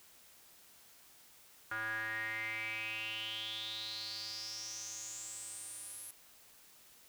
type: tone with band-pass filter sweep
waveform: square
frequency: 110 Hz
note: A2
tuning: in tune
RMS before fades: -42 dBFS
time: 1.71-6.11 s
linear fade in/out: 5 ms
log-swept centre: 1500 to 11000 Hz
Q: 8.8
effects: white hiss -61 dBFS RMS until 7.08 s